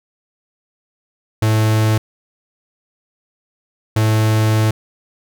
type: tone bursts at uneven times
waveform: 45% pulse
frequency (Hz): 109.1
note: A2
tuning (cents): -14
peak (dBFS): -12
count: 2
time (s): 1.42-1.98 / 3.96-4.71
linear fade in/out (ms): 5
effects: none